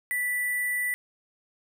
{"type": "tone with sample-and-hold", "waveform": "sine", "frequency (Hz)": 1972, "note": "B6", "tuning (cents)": -3, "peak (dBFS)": -25, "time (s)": [0.11, 0.94], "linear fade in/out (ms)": 0, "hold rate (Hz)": 11025, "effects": []}